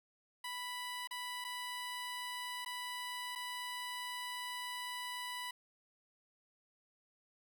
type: tone with dropouts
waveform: 15% pulse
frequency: 987.8 Hz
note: B5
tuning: in tune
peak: -34 dBFS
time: 0.44-5.51 s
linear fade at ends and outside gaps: 5 ms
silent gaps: 1.074-1.109 / 1.443-1.447 / 2.649-2.66 / 3.353-3.357 s
effects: none